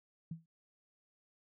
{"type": "tone with exponential decay", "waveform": "sine", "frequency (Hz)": 163.8, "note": "E3", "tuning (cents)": -11, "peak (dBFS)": -36, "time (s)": [0.31, 0.46], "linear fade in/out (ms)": 5, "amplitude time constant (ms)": 31, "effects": []}